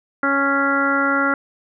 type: harmonic tone with a mistuned harmonic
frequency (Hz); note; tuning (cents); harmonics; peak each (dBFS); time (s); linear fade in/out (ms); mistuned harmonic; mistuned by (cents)
277.2; C#4; 0; 1 / 2 / 3 / 4 / 5 / 6 / 7; -22 / -25 / -29 / -27 / -18 / -28 / -28; 0.23-1.34; 2; 7; +22
effects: none